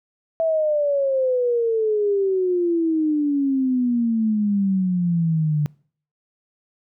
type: exponential sweep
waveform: sine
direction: down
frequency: 659.3 to 146.83 Hz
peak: -17 dBFS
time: 0.4-5.66 s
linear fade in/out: 0 ms
effects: noise-tail reverb RT60 0.5 s tail -25 dB re dry